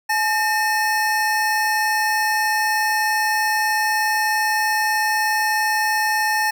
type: tone pair together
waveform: square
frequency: 855.2 / 1812 Hz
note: A5 / A#6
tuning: -49 / -50 cents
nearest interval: octave + minor second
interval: 1299 cents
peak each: -21 dBFS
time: 0.09-6.51 s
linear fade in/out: 10 ms
effects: none